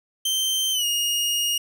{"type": "tone with pitch glide", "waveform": "sawtooth", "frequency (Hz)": [3119, 2860], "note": ["G7", "F7"], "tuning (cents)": [-9, 41], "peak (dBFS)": -18, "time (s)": [0.25, 1.58], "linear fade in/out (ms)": 5, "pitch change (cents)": -150, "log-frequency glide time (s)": [0.72, 0.85], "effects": []}